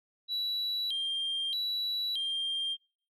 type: tone with vibrato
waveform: sine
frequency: 3541 Hz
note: A7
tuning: 10 cents sharp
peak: -28 dBFS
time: 0.28-2.77 s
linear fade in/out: 50 ms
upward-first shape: square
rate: 0.8 Hz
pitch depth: 180 cents each way
effects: noise-tail reverb RT60 0.5 s tail -25 dB re dry + tanh soft clip ceiling -28 dBFS